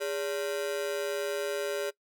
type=ring-modulated tone; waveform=45% pulse; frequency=490 Hz; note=B4; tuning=14 cents flat; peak=-27 dBFS; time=0-1.91 s; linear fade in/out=20 ms; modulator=80.6 Hz; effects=noise-tail reverb RT60 0.1 s tail -21 dB re dry